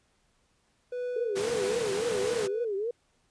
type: tone with tremolo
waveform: triangle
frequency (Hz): 493.9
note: B4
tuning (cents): 0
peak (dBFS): -28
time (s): 0.92-2.65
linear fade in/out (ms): 5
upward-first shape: sine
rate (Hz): 1.7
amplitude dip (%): 55
type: tone with vibrato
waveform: sine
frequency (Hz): 429.6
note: A4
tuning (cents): -41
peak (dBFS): -28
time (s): 1.16-2.91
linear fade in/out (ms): 5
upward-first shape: triangle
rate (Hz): 3.6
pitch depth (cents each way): 210
type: high-pass noise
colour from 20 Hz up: pink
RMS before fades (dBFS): -36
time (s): 1.35-2.48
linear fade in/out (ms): 20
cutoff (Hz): 150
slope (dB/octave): 12
effects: pink hiss -70 dBFS RMS until 3.3 s + resampled to 22050 Hz